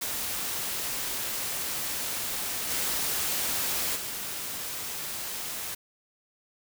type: noise with level steps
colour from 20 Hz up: white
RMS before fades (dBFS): -32 / -29 / -35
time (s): 0.01-5.75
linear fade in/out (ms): 10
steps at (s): 2.69 / 3.95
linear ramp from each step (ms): 20
effects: none